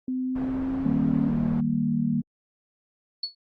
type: tone with pitch glide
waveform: sine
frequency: 256.5 to 270.5 Hz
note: C4 to C#4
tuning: -34 to -42 cents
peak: -25 dBFS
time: 0.08-1.29 s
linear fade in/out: 2 ms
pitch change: +92 cents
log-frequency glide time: 0.25-0.98 s
type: low-pass noise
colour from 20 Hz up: pink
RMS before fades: -37 dBFS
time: 0.35-1.61 s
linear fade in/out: 10 ms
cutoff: 1000 Hz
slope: 12 dB/octave
type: chord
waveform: sine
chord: Eb major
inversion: none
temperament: equal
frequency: 155.56 / 196 / 233.1 Hz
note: Eb3 / G3 / Bb3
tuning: 0 / 0 / 0 cents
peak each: -28 / -28 / -24 dBFS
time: 0.84-2.22 s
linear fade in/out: 20 ms
type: tone with exponential decay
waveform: sine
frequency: 4407 Hz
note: C#8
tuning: 11 cents flat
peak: -23 dBFS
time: 3.23-3.35 s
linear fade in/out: 5 ms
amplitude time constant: 26 ms
effects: Opus 32 kbps